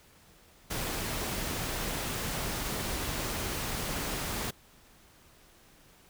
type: noise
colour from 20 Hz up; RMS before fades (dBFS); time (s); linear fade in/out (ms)
pink; -34; 0.7-4.51; 10
effects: pink hiss -59 dBFS RMS until 6.09 s